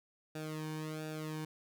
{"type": "tone with flanger", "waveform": "sawtooth", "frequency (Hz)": 155.56, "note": "D#3", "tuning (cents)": 0, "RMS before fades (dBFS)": -41, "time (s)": [0.35, 1.45], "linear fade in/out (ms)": 5, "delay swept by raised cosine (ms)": [0.96, 1.53], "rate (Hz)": 1.4, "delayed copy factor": -0.9, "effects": []}